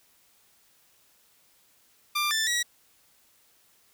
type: tone with pitch steps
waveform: 15% pulse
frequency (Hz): 1189 / 1768 / 1918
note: D6 / A6 / A#6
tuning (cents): +21 / +8 / +49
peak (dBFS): -18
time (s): 2.15-2.63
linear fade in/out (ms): 10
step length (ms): 160
effects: white hiss -63 dBFS RMS until 3.93 s